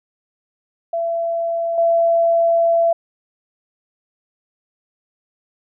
sine tone with level steps, 672 Hz, E5, 33 cents sharp, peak -18 / -12 dBFS, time 0.93-2.93 s, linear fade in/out 5 ms, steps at 1.78 s, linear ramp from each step 2 ms, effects none

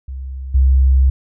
sine tone with level steps, 66 Hz, C2, 16 cents sharp, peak -24 / -8 dBFS, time 0.08-1.1 s, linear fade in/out 5 ms, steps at 0.54 s, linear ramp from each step 10 ms, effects none

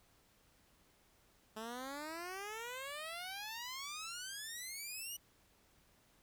10% pulse exponential sweep, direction up, 214.4 to 2960 Hz, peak -35 dBFS, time 1.56-5.17 s, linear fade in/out 10 ms, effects pink hiss -70 dBFS RMS until 6.22 s

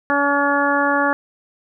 harmonic tone, 284.1 Hz, C#4, 43 cents sharp, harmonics 1 / 2 / 3 / 4 / 5 / 6, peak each -22 / -22 / -22 / -22 / -22 / -22 dBFS, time 0.1-1.13 s, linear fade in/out 0 ms, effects none

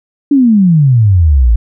sine exponential sweep, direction down, 293.7 to 52.9 Hz, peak -4 dBFS, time 0.31-1.56 s, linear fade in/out 5 ms, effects none

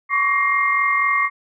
sine tone cluster, 1092 / 1136 / 1887 / 2117 Hz, C#6 / C#6 / A#6 / C7, -26 / +42 / +21 / +20 cents, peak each -27 / -19 / -24 / -19 dBFS, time 0.09-1.3 s, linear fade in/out 50 ms, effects none

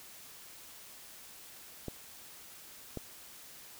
clicks, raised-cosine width 2 ms, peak -24 dBFS, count 2, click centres 1.883 / 2.973 s, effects white hiss -52 dBFS RMS until 3.79 s

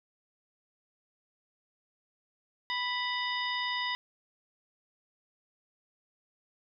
harmonic tone with a mistuned harmonic, 987.8 Hz, B5, in tune, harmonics 1 / 2 / 3 / 4 / 5, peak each -35 / -34 / -39 / -37 / -42 dBFS, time 2.7-3.95 s, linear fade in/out 0 ms, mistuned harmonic 4, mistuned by -130 cents, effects none

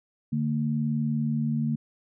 sine tone pair together, 146.6 / 227.1 Hz, D3 / A#3, -3 / -45 cents, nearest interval minor sixth, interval 758 cents, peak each -27 / -26 dBFS, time 0.32-1.76 s, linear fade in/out 10 ms, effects none

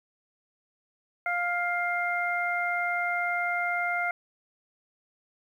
harmonic tone, 702 Hz, F5, 9 cents sharp, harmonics 1 / 2 / 3, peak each -30 / -30 / -30 dBFS, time 1.26-4.11 s, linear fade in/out 2 ms, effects 10-bit

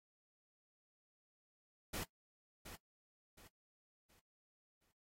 pink noise with echo, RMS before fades -43 dBFS, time 1.93-2.04 s, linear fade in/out 10 ms, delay 720 ms, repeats 4, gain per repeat -9 dB, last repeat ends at 4.92 s, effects noise-tail reverb RT60 0.1 s tail -17 dB re dry + AAC 48 kbps

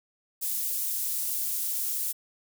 pink high-pass noise, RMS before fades -30 dBFS, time 0.41-2.13 s, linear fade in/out 20 ms, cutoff 12000 Hz, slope 12 dB/octave, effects none

